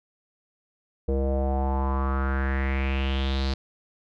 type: tone with low-pass filter sweep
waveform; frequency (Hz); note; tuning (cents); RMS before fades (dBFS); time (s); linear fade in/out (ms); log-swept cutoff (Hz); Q
square; 67.2; C2; +47; -25; 1.08-3.54; 5; 480 to 4500; 4.9
effects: none